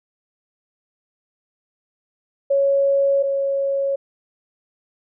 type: tone pair in turn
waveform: sine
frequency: 554.4 / 551.6 Hz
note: C#5 / C#5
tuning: 0 / -9 cents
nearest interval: unison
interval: 9 cents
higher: first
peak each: -14 / -18 dBFS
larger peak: first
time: 2.5-3.23 / 3.23-3.96 s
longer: neither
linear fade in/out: 10 ms
effects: none